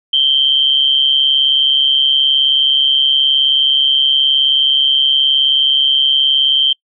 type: tone with amplitude modulation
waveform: sine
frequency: 3136 Hz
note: G7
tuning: in tune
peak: -6 dBFS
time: 0.13-6.73 s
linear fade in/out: 5 ms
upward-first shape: sine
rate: 139 Hz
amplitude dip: 65%
effects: noise-tail reverb RT60 0.1 s tail -26 dB re dry